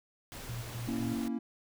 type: noise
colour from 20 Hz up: pink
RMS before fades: -45 dBFS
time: 0.32-1.28 s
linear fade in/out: 0 ms
type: tone with tremolo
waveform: sine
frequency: 118.1 Hz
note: A#2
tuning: 23 cents sharp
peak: -36 dBFS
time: 0.49-1.15 s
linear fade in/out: 0 ms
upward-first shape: square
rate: 3.9 Hz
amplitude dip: 65%
type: chord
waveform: triangle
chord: A# diminished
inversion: none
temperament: equal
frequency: 233.1 / 277.2 / 329.6 Hz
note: A#3 / C#4 / E4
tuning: 0 / 0 / 0 cents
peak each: -32 / -35 / -38 dBFS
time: 0.87-1.39 s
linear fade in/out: 10 ms
effects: none